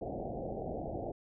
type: low-pass noise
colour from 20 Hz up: white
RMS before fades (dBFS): -39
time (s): 0.01-1.12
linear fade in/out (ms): 10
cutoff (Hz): 770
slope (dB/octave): 96
effects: none